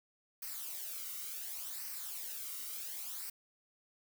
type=noise with flanger; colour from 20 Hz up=blue; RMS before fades=-43 dBFS; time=0.42-3.3 s; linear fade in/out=5 ms; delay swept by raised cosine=0.28 to 1.2 ms; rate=0.69 Hz; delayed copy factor=-0.65; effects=none